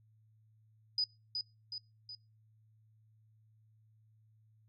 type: tone with echo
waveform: sine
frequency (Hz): 4972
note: D#8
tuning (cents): -2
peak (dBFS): -29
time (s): 0.98-1.04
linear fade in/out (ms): 2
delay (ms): 370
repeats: 3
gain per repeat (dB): -5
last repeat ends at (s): 2.15
effects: noise-tail reverb RT60 0.3 s tail -26 dB re dry + added 109 Hz sine -64 dBFS peak until 4.68 s